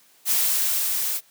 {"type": "noise with level ramp", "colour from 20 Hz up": "blue", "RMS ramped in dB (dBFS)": [-20, -26], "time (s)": [0.25, 1.21], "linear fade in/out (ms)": 50, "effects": ["white hiss -57 dBFS RMS until 1.3 s", "high-pass 150 Hz 12 dB/octave"]}